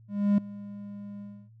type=tone with ADSR envelope; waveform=triangle; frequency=203.2 Hz; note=G#3; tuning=38 cents flat; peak=-16 dBFS; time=0.08-1.5 s; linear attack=300 ms; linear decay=4 ms; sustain=-20 dB; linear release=290 ms; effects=noise-tail reverb RT60 0.1 s tail -24 dB re dry + added 112 Hz sine -51 dBFS peak until 1.6 s